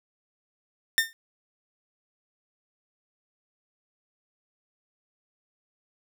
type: tone with exponential decay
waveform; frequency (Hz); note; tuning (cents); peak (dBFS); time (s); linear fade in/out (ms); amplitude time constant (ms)
sawtooth; 1812; A#6; -50; -12; 0.98-1.13; 0; 32
effects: none